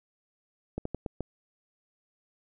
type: slowing click train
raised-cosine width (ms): 2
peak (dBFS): -19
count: 5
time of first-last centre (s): 0.78-1.207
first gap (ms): 74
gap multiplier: 1.25
effects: none